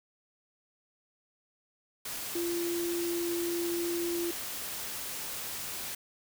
sine tone in noise, 343.5 Hz, F4, 29 cents flat, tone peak -30 dBFS, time 2.35-4.31 s, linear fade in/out 5 ms, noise white, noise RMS -38 dBFS, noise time 2.05-5.95 s, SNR +5 dB, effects none

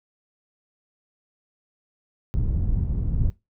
pink low-pass noise, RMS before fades -23 dBFS, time 2.34-3.3 s, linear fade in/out 0 ms, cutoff 130 Hz, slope 12 dB/octave, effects noise-tail reverb RT60 0.2 s tail -18 dB re dry

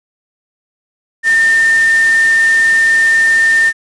sine tone in noise, 1808 Hz, A6, 47 cents sharp, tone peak -7 dBFS, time 1.23-3.73 s, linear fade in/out 50 ms, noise white, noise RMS -24 dBFS, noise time 1.23-3.73 s, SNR +14 dB, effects resampled to 22050 Hz

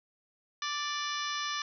harmonic tone with a mistuned harmonic, 587.3 Hz, D5, in tune, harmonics 2 / 3 / 4 / 5 / 6 / 7 / 8 / 9 / 10, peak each -36 / -39 / -43 / -42 / -40 / -44 / -47 / -43 / -44 dBFS, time 0.62-1.62 s, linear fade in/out 2 ms, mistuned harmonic 8, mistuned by +41 cents, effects none

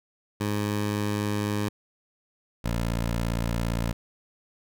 15% pulse tone pair in turn, 103.83 / 57.5 Hz, G#2 / A#1, 0 / -23 cents, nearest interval minor seventh, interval 1023 cents, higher first, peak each -19 dBFS, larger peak neither, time 0.4-1.69 / 2.64-3.93 s, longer neither, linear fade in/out 10 ms, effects none

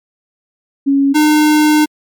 sine / square tone pair in turn, 276.9 / 303.6 Hz, C#4 / D#4, -2 / -42 cents, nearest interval major second, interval 160 cents, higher second, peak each -8 dBFS, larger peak neither, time 0.86-1.14 / 1.14-1.86 s, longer second, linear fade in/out 20 ms, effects MP3 96 kbps

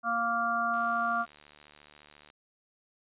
harmonic tone, 233.1 Hz, A#3, in tune, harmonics 1 / 3 / 5 / 6, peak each -39 / -32 / -30 / -31 dBFS, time 0.03-1.26 s, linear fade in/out 50 ms
click train, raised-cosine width 0.2 ms, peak -35 dBFS, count 117, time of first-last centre 0.74-2.301 s, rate 74.3 Hz
effects resampled to 8000 Hz

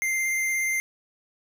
square tone with vibrato, 2093 Hz, C7, in tune, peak -24 dBFS, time 0.02-0.8 s, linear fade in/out 0 ms, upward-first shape triangle, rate 17 Hz, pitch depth 12 cents each way, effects none

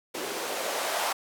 blue noise with band-pass filter sweep, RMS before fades -31 dBFS, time 0.14-1.13 s, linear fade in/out 10 ms, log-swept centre 360 to 780 Hz, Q 2.1, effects none

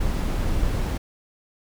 brown noise, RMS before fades -23 dBFS, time 0-0.98 s, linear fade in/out 10 ms, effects none

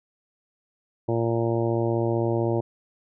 harmonic tone, 115.7 Hz, A#2, 13 cents flat, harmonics 1 / 2 / 3 / 4 / 5 / 6 / 7 / 8, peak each -26 / -32 / -25 / -31 / -30 / -36 / -37 / -38 dBFS, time 1.08-2.61 s, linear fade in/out 10 ms, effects none

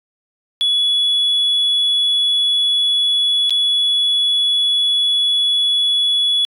sine tone with dropouts, 3396 Hz, G#7, 38 cents sharp, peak -11 dBFS, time 0.61-6.45 s, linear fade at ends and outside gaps 0 ms, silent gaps 3.496-3.506 s, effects tanh soft clip ceiling -11 dBFS

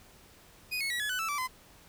30% pulse tone with pitch steps, 2489 / 2192 / 1930.4 / 1700 / 1497.2 / 1318.5 / 1161.2 / 1022.6 Hz, D#7 / C#7 / B6 / G#6 / F#6 / E6 / D6 / C6, 0 / -20 / -40 / +40 / +20 / 0 / -20 / -40 cents, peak -28 dBFS, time 0.71-1.478 s, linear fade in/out 20 ms, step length 96 ms, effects pink hiss -57 dBFS RMS until 1.88 s

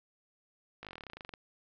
slowing click train, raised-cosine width 0.3 ms, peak -28 dBFS, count 18, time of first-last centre 0.83-1.338 s, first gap 18 ms, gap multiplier 1.06, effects low-pass 5000 Hz 12 dB/octave + 11-bit

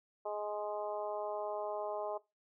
harmonic tone with a mistuned harmonic, 209 Hz, G#3, 11 cents sharp, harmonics 2 / 3 / 4 / 5 / 6, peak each -42 / -39 / -42 / -46 / -54 dBFS, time 0.25-2.18 s, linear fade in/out 10 ms, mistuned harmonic 6, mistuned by -17 cents, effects noise-tail reverb RT60 0.2 s tail -18 dB re dry

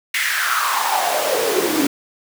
pink noise with high-pass filter sweep, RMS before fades -19 dBFS, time 0.14-1.87 s, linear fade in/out 5 ms, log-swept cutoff 2100 to 280 Hz, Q 5.2, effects none

